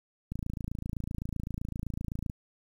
click train, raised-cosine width 5 ms, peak -22 dBFS, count 56, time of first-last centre 0.32-2.298 s, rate 27.8 Hz, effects 9-bit

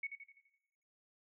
sine tone with echo, 2217 Hz, C#7, in tune, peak -36 dBFS, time 0.03-0.07 s, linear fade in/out 5 ms, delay 84 ms, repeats 6, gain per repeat -6 dB, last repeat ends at 0.574 s, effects noise-tail reverb RT60 1.0 s tail -19 dB re dry

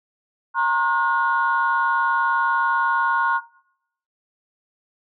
sine tone cluster, 932 / 1072 / 1443 Hz, A#5 / C6 / F#6, -1 / +42 / -44 cents, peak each -21 dBFS, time 0.54-3.41 s, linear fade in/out 50 ms, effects noise-tail reverb RT60 0.7 s tail -20 dB re dry + tanh soft clip ceiling -9 dBFS

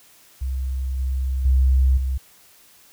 sine tone with level steps, 65.41 Hz, C2, in tune, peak -22 / -20 / -13 / -20 dBFS, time 0.41-2.18 s, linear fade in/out 10 ms, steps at 0.99 / 1.45 / 1.97 s, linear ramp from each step 5 ms, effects white hiss -52 dBFS RMS until 2.92 s

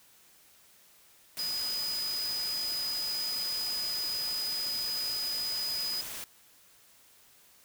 sine tone in noise, 4978 Hz, D#8, in tune, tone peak -31 dBFS, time 1.39-6.01 s, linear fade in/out 0 ms, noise white, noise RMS -40 dBFS, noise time 1.37-6.24 s, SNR +6 dB, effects white hiss -60 dBFS RMS until 7.64 s

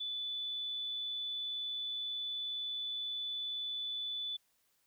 sine tone, 3481 Hz, A7, 19 cents flat, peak -36 dBFS, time 0-4.37 s, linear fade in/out 10 ms, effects white hiss -75 dBFS RMS until 4.86 s

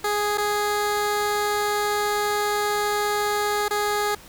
15% pulse tone with dropouts, 414.9 Hz, G#4, 2 cents flat, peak -15 dBFS, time 0.04-4.15 s, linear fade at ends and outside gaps 5 ms, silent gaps 0.375-0.38 / 3.683-3.707 s, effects pink hiss -46 dBFS RMS until 4.28 s

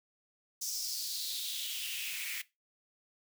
white noise with high-pass filter sweep, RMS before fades -38 dBFS, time 0.61-2.42 s, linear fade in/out 10 ms, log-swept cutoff 5900 to 2100 Hz, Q 4.5, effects noise-tail reverb RT60 0.2 s tail -17 dB re dry

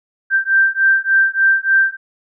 sine beating tone pair, 1568 / 1571.4 Hz, G6 / G6, 0 / +4 cents, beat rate 3.4 Hz, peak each -14 dBFS, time 0.3-1.97 s, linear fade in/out 50 ms, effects none

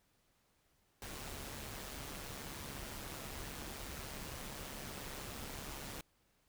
pink noise with amplitude modulation, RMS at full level -44 dBFS, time 1.02-6.01 s, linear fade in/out 2 ms, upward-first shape sine, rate 141 Hz, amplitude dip 50%, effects pink hiss -75 dBFS RMS until 6.48 s

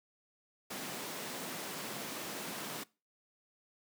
pink high-pass noise, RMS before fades -42 dBFS, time 0.7-2.84 s, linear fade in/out 10 ms, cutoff 170 Hz, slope 24 dB/octave, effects noise-tail reverb RT60 0.3 s tail -22 dB re dry

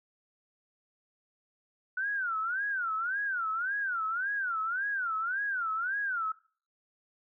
sine tone with vibrato, 1464 Hz, F#6, 19 cents flat, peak -29 dBFS, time 1.97-6.32 s, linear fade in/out 5 ms, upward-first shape sine, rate 1.8 Hz, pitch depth 220 cents each way, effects noise-tail reverb RT60 0.5 s tail -21 dB re dry

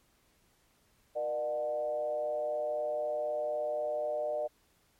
sine tone with frequency modulation, 604 Hz, D5, 48 cents sharp, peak -30 dBFS, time 1.15-4.48 s, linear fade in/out 20 ms, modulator 132 Hz, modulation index 0.67, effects pink hiss -69 dBFS RMS until 4.99 s + MP3 64 kbps

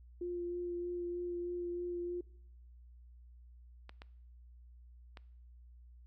sine tone with vibrato, 350.5 Hz, F4, 6 cents sharp, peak -36 dBFS, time 0.21-2.21 s, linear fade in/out 5 ms, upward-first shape sine, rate 3.2 Hz, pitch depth 12 cents each way
clicks, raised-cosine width 0.3 ms, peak -33 dBFS, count 3, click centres 3.894 / 4.019 / 5.172 s
effects noise-tail reverb RT60 0.7 s tail -22 dB re dry + added 60 Hz sine -54 dBFS peak until 6.06 s

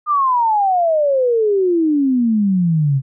sine exponential sweep, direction down, 1228 to 130.81 Hz, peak -12 dBFS, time 0.06-3.02 s, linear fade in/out 50 ms, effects none

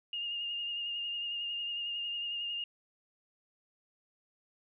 sine tone with vibrato, 2830 Hz, F7, 22 cents sharp, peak -34 dBFS, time 0.13-2.64 s, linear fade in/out 2 ms, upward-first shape triangle, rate 11 Hz, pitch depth 28 cents each way, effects none

